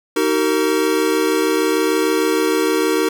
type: tone cluster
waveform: square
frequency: 312.6 / 379.1 / 459.9 Hz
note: D#4 / F#4 / A#4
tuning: +8 / +42 / -23 cents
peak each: -20 dBFS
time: 0.16-3.09 s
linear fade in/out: 5 ms
effects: none